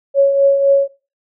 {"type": "tone with tremolo", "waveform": "sine", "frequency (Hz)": 554.4, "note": "C#5", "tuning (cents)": 0, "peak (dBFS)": -6, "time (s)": [0.14, 0.88], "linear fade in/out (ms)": 50, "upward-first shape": "triangle", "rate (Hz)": 3.9, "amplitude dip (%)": 55, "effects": ["noise-tail reverb RT60 0.3 s tail -17 dB re dry"]}